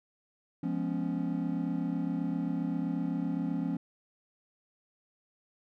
triangle chord, C# dominant seventh, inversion first, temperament just, 173.24 / 207.9 / 249.5 / 277.2 Hz, E#3 / G#3 / B3 / C#4, -14 / +2 / +18 / 0 cents, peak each -32 / -36 / -34 / -32 dBFS, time 0.63-3.77 s, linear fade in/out 5 ms, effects none

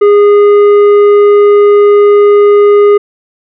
sine tone with tanh clipping, 410.6 Hz, G#4, 20 cents flat, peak -3 dBFS, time 0.01-2.98 s, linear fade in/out 10 ms, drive 8 dB, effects none

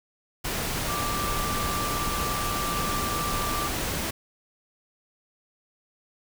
sine tone in noise, 1174.7 Hz, D6, in tune, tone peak -30 dBFS, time 0.88-3.69 s, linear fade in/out 10 ms, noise pink, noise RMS -29 dBFS, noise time 0.44-4.11 s, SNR -4 dB, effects none

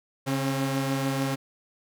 sawtooth tone pair together, 137.78 / 268.8 Hz, C#3 / C4, -10 / +47 cents, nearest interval octave, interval 1157 cents, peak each -24 dBFS, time 0.26-1.36 s, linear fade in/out 20 ms, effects none

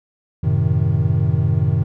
triangle chord, F# diminished seventh, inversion none, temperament equal with one note detuned, 92.5 / 110 / 130.81 / 156.1 Hz, F#2 / A2 / C3 / Eb3, 0 / 0 / 0 / +6 cents, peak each -18 dBFS, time 0.43-1.84 s, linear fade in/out 10 ms, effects none

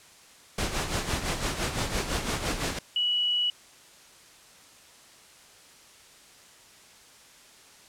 pink noise with tremolo, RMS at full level -27 dBFS, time 0.58-2.79 s, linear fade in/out 5 ms, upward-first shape sine, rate 5.9 Hz, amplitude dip 60%
sine tone, 2936 Hz, F#7, 14 cents flat, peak -23 dBFS, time 2.96-3.5 s, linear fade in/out 2 ms
effects white hiss -53 dBFS RMS until 7.88 s + low-pass 9000 Hz 12 dB/octave

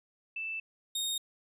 sine / sawtooth tone pair in turn, 2646 / 3708 Hz, E7 / A#7, +6 / -10 cents, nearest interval tritone, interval 584 cents, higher second, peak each -34 / -28 dBFS, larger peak second, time 0.36-0.6 / 0.95-1.18 s, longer first, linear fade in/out 5 ms, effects resampled to 32000 Hz

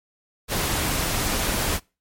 pink noise, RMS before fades -24 dBFS, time 0.48-1.8 s, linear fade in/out 50 ms, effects noise-tail reverb RT60 0.3 s tail -25 dB re dry + MP3 64 kbps

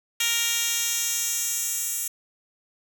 10% pulse tone with high-pass filter sweep, 466.2 Hz, A#4, in tune, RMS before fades -26 dBFS, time 0.2-2.08 s, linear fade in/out 5 ms, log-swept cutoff 3400 to 8800 Hz, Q 1.2, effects none

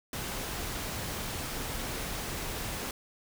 pink noise, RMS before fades -36 dBFS, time 0.13-2.91 s, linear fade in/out 2 ms, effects none

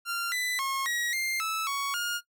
sawtooth tone with pitch steps, 1386 / 1996 / 1082 / 1907 / 2106 / 1309 / 1116 / 1422 Hz, F6 / B6 / C#6 / A#6 / C7 / E6 / C#6 / F6, -14 / +18 / -42 / +39 / +11 / -13 / +11 / +31 cents, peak -25 dBFS, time 0.05-2.21 s, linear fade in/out 50 ms, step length 270 ms, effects noise-tail reverb RT60 0.1 s tail -17 dB re dry

